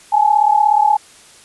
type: tone pair together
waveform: sine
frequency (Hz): 829 / 865.7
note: G#5 / A5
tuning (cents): -3 / -28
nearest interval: minor second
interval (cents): 75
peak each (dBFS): -12 / -13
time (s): 0.12-0.97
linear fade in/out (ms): 10
effects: white hiss -44 dBFS RMS until 1.44 s + resampled to 24000 Hz